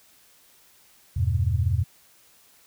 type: chord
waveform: sine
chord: E minor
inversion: none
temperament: equal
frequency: 82.41 / 98 / 123.47 Hz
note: E2 / G2 / B2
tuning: 0 / 0 / 0 cents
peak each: -24 / -24 / -26 dBFS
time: 1.16-1.84 s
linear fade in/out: 10 ms
effects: white hiss -57 dBFS RMS until 2.66 s